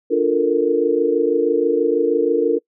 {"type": "chord", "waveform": "sine", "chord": "Bb major seventh", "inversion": "first", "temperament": "equal", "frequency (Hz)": [293.7, 349.2, 440, 466.2], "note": ["D4", "F4", "A4", "Bb4"], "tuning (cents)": [0, 0, 0, 0], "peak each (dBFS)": [-22, -21, -20, -17], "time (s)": [0.1, 2.59], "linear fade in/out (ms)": 20, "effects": ["noise-tail reverb RT60 0.1 s tail -25 dB re dry"]}